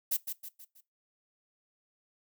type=noise with echo; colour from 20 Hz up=violet; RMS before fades=-29 dBFS; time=0.11-0.17 s; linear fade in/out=10 ms; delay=160 ms; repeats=4; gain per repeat=-7 dB; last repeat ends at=0.81 s; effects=noise-tail reverb RT60 0.2 s tail -19 dB re dry